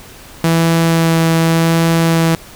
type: tone with vibrato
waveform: sawtooth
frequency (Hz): 164.7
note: E3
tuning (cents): -1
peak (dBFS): -6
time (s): 0.44-2.35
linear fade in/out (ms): 2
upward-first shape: sine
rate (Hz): 0.87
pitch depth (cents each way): 9
effects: pink hiss -37 dBFS RMS until 2.55 s